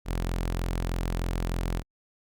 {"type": "tone", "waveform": "sawtooth", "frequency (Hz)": 43.25, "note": "F1", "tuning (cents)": -16, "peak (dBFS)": -23, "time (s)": [0.05, 1.83], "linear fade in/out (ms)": 50, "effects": ["Opus 48 kbps"]}